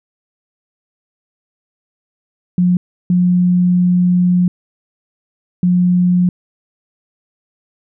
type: tone bursts at uneven times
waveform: sine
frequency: 178.9 Hz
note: F3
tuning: 42 cents sharp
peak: -9 dBFS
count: 3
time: 2.58-2.77 / 3.1-4.48 / 5.63-6.29 s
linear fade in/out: 2 ms
effects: none